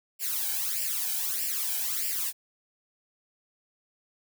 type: noise with flanger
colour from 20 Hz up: blue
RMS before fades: -30 dBFS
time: 0.19-2.33 s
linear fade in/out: 50 ms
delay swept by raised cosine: 0.39 to 1.3 ms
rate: 1.6 Hz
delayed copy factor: +0.85
effects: none